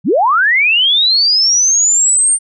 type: linear sweep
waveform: sine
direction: up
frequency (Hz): 125.3 to 8900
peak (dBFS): -8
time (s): 0.04-2.39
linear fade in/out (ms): 50
effects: none